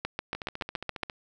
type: two click trains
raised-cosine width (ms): 0.3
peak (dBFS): -20 / -14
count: 12 / 8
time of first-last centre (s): 0.35-1.098 / 0.05-1.033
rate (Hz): 14.7 / 7.12
effects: none